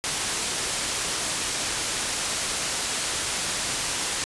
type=low-pass noise; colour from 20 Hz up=white; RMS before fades=-28 dBFS; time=0.04-4.24 s; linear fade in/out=0 ms; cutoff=10000 Hz; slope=24 dB/octave; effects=resampled to 24000 Hz